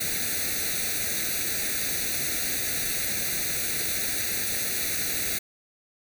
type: noise with comb filter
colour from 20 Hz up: white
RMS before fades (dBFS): -28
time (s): 0-5.39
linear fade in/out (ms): 10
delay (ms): 0.48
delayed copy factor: +0.95
effects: none